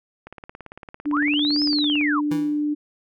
click train, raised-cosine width 0.5 ms, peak -23 dBFS, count 32, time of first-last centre 0.27-2.012 s, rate 17.8 Hz
sine tone with pitch glide, 293.7 to 296.8 Hz, D4 to D4, 0 to +18 cents, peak -20 dBFS, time 1.05-2.75 s, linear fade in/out 20 ms, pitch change +18 cents, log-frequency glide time 1.17-2.61 s
sine linear two-way sweep, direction up then down, 883 to 5274 to 883 Hz, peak -21 dBFS, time 1.12-2.21 s, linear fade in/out 20 ms, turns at 1.63 s
25% pulse tone with exponential decay, 163.1 Hz, E3, 18 cents flat, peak -21 dBFS, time 2.31-2.65 s, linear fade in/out 5 ms, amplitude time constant 73 ms
effects none

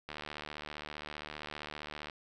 click train, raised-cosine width 0.3 ms, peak -25 dBFS, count 152, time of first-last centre 0.09-2.098 s, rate 75.2 Hz, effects none

